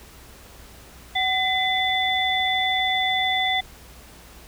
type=tone cluster; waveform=sine; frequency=752 / 2027 / 3490 Hz; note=F#5 / B6 / A7; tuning=+28 / +45 / -15 cents; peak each=-24 dBFS; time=1.15-3.61 s; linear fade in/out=10 ms; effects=added 60 Hz sine -48 dBFS peak until 4.47 s + pink hiss -47 dBFS RMS until 4.47 s